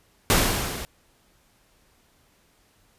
pink noise with level ramp, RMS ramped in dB -17 to -35 dBFS, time 0.3-0.85 s, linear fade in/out 0 ms, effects pink hiss -62 dBFS RMS until 2.98 s + resampled to 32000 Hz

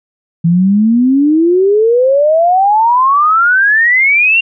sine exponential sweep, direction up, 163.7 to 2796 Hz, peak -6 dBFS, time 0.44-4.41 s, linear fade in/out 10 ms, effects none

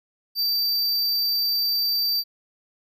square tone, 4655 Hz, D8, 16 cents flat, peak -21 dBFS, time 0.35-2.24 s, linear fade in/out 50 ms, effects none

